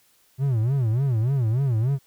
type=tone with vibrato; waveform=triangle; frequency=123.47 Hz; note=B2; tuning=in tune; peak=-17 dBFS; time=0.38-1.99 s; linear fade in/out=50 ms; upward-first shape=sine; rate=3.4 Hz; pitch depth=230 cents each way; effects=white hiss -61 dBFS RMS until 2.06 s